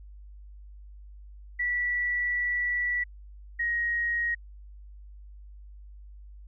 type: tone pair in turn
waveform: sine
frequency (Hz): 1954 / 1884.1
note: B6 / A#6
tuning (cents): -19 / +18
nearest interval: minor second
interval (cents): 63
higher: first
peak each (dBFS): -25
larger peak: neither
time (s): 1.59-3.04 / 3.59-4.35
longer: first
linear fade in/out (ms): 10
effects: added 50 Hz sine -44 dBFS peak until 6.47 s